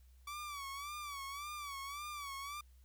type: tone with vibrato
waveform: sawtooth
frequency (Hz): 1147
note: D6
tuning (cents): -41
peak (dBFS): -39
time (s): 0.27-2.61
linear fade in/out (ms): 5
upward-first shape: sine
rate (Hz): 1.8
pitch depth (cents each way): 85
effects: added 63 Hz sine -59 dBFS peak until 2.84 s + white hiss -75 dBFS RMS until 2.84 s